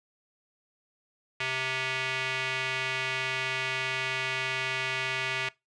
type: tone with band-pass filter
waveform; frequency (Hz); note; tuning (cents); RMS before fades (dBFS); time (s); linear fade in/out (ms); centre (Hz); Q
square; 130.81; C3; 0; -31; 1.4-5.49; 5; 2400; 2.2
effects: noise-tail reverb RT60 0.2 s tail -21 dB re dry + resampled to 22050 Hz